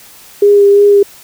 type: tone with vibrato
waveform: sine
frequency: 405 Hz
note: G#4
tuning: 43 cents flat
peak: -3 dBFS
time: 0.42-1.03 s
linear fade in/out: 5 ms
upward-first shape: sine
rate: 2.9 Hz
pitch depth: 16 cents each way
effects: white hiss -38 dBFS RMS until 1.23 s